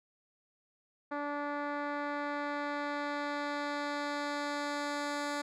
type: tone with low-pass filter sweep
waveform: 10% pulse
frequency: 290 Hz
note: D4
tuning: 22 cents flat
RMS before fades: -36 dBFS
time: 1.11-5.42 s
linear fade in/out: 10 ms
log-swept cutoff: 1500 to 8200 Hz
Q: 0.81
effects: none